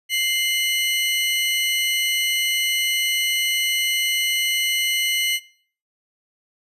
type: tone pair together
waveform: 40% pulse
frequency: 2093 / 2960 Hz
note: C7 / F#7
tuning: 0 / 0 cents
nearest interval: tritone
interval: 600 cents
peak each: -21 dBFS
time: 0.09-5.4 s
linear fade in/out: 50 ms
effects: noise-tail reverb RT60 0.5 s tail -20 dB re dry + resampled to 32000 Hz